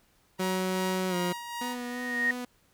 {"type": "tone with tremolo", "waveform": "sawtooth", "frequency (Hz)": 948, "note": "A#5", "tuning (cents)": 29, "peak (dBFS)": -29, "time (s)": [0.38, 1.77], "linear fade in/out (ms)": 50, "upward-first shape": "sine", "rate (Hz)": 2.6, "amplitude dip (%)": 50}
{"type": "tone with pitch glide", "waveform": "20% pulse", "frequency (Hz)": [185.9, 177.81], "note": ["F#3", "F3"], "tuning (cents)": [8, 31], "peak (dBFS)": -23, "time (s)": [0.39, 1.33], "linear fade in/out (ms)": 10, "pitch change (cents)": -77, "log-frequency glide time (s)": [1.09, 1.15]}
{"type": "tone with exponential growth", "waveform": "sine", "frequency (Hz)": 1864.7, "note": "A#6", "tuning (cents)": 0, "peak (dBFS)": -21, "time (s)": [1.57, 2.31], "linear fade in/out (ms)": 2, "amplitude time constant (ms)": 160}
{"type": "tone with vibrato", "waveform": "sawtooth", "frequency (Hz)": 245.9, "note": "B3", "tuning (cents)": -7, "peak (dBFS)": -30, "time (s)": [1.61, 2.45], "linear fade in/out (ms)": 5, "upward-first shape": "sine", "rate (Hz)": 3, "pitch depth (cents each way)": 15}
{"effects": ["pink hiss -66 dBFS RMS until 2.73 s"]}